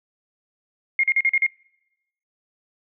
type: tone bursts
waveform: sine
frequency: 2137 Hz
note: C7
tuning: 36 cents sharp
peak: -15 dBFS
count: 6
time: 0.99-1.465 s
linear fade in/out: 2 ms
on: 45 ms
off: 41 ms
effects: noise-tail reverb RT60 0.9 s tail -26 dB re dry